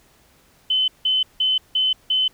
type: tone bursts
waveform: sine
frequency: 3044 Hz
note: F#7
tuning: 48 cents sharp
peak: -16 dBFS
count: 5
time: 0.7-2.28 s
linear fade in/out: 5 ms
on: 180 ms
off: 170 ms
effects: pink hiss -56 dBFS RMS until 2.33 s